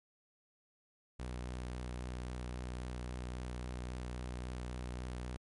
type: tone with vibrato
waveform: sawtooth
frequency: 61.74 Hz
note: B1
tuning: in tune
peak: -36 dBFS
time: 1.19-5.37 s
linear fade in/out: 10 ms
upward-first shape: triangle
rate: 3.7 Hz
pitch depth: 19 cents each way
effects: MP3 48 kbps